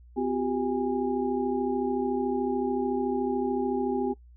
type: tone cluster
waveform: sine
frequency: 254.5 / 359.3 / 393 / 820 Hz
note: C4 / F4 / G4 / G#5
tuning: -48 / +49 / +4 / -22 cents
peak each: -29 / -32 / -29 / -34 dBFS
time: 0.16-4.14 s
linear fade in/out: 20 ms
effects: noise-tail reverb RT60 0.1 s tail -19 dB re dry + added 60 Hz sine -49 dBFS peak until 4.36 s